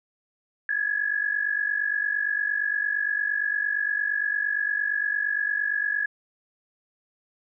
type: tone pair together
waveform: sine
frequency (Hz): 1661.2 / 1709.9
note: G#6 / A6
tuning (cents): 0 / -50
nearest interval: minor second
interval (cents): 50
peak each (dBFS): -26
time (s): 0.69-6.06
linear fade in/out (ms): 2
effects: none